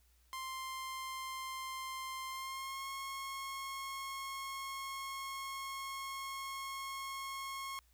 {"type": "tone with pitch glide", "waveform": "sawtooth", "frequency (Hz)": [1050, 1085.8], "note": ["C6", "C#6"], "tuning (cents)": [6, -36], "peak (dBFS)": -37, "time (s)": [0.33, 7.79], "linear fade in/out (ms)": 0, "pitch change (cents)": 58, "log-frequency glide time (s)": [2.29, 2.88], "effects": ["added 60 Hz sine -67 dBFS peak until 7.93 s", "white hiss -73 dBFS RMS until 7.93 s"]}